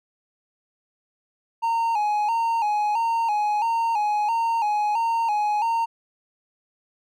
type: tone with vibrato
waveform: triangle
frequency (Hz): 877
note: A5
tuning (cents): -6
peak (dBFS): -18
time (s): 1.62-5.86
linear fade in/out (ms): 20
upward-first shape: square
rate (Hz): 1.5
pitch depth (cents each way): 80
effects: none